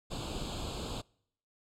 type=noise with comb filter; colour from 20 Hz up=pink; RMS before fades=-38 dBFS; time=0.1-1.02 s; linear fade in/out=20 ms; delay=0.26 ms; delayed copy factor=+0.9; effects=noise-tail reverb RT60 0.7 s tail -26 dB re dry + low-pass 7000 Hz 12 dB/octave